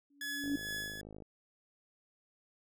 sine tone with exponential growth, 283.9 Hz, C#4, 41 cents sharp, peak -28 dBFS, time 0.1-0.56 s, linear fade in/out 5 ms, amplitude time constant 100 ms
sawtooth tone with tremolo, 1699 Hz, G#6, 39 cents sharp, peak -33 dBFS, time 0.21-1.01 s, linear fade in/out 2 ms, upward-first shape sine, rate 2.3 Hz, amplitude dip 55%
click train, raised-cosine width 2 ms, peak -36 dBFS, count 42, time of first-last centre 0.44-1.222 s, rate 52.4 Hz
effects none

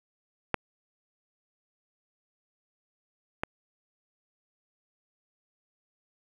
clicks, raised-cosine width 0.5 ms, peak -9 / -13 dBFS, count 2, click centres 0.543 / 3.435 s, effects 8-bit

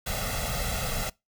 pink noise with comb filter, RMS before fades -30 dBFS, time 0.06-1.1 s, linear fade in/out 10 ms, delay 1.5 ms, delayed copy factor +0.85, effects noise-tail reverb RT60 0.2 s tail -23 dB re dry

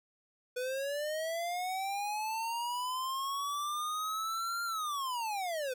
square linear two-way sweep, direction up then down, 491.9 to 1396.9 to 491.9 Hz, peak -34 dBFS, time 0.56-5.74 s, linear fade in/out 10 ms, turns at 4.64 s, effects none

